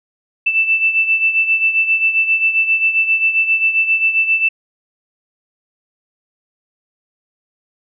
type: beating tone pair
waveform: sine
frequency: 2651 / 2658.5 Hz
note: E7 / E7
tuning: +9 / +14 cents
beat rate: 7.5 Hz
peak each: -13 / -19 dBFS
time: 0.46-4.49 s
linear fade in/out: 10 ms
effects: none